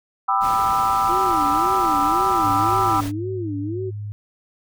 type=chord; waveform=sine; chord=E minor seventh; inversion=first; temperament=equal with one note detuned; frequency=784 / 987.8 / 1203.5 / 1318.5 Hz; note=G5 / B5 / D6 / E6; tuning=0 / 0 / +42 / 0 cents; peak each=-22 dBFS; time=0.28-3.01 s; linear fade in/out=10 ms
type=noise; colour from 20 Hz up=pink; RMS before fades=-33 dBFS; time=0.4-3.12 s; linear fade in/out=50 ms
type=tone with vibrato; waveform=sine; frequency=329.6 Hz; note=E4; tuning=in tune; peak=-25 dBFS; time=1.08-3.91 s; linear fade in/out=20 ms; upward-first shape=sine; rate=1.9 Hz; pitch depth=240 cents each way
type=tone; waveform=sine; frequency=103.83 Hz; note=G#2; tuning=in tune; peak=-27 dBFS; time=2.44-4.12 s; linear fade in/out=0 ms
effects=none